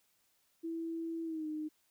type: tone with pitch glide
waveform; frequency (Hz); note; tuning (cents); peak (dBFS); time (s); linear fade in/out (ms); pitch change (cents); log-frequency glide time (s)
sine; 329.5 to 307.4; E4 to D#4; -1 to -21; -36; 0.63-1.69; 20; -120; 1.24-1.47
effects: white hiss -74 dBFS RMS until 1.9 s